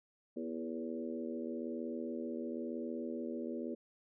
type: harmonic tone with a mistuned harmonic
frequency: 81 Hz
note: E2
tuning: 30 cents flat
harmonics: 3 / 4 / 5 / 6 / 7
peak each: -41 / -43 / -45 / -47 / -48 dBFS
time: 0.36-3.75 s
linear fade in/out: 10 ms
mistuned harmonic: 4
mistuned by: +29 cents
effects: none